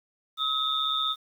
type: tone cluster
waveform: sine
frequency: 1279 / 3541 / 3677 Hz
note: D#6 / A7 / A#7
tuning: +47 / +10 / -24 cents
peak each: -29 dBFS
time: 0.37-1.16 s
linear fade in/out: 50 ms
effects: 9-bit